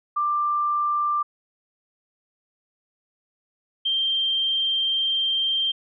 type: tone pair in turn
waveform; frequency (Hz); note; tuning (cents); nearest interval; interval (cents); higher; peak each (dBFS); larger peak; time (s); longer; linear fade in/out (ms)
sine; 1184 / 3161; D6 / G7; +14 / +14; octave + perfect fourth; 1700; second; -20; neither; 0.16-1.23 / 3.85-5.72; second; 10
effects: none